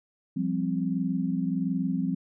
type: chord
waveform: sine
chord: F suspended second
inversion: none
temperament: equal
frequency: 174.61 / 196 / 261.6 Hz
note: F3 / G3 / C4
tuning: 0 / 0 / 0 cents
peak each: -29 / -30 / -29 dBFS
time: 0.36-2.15 s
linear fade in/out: 10 ms
effects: none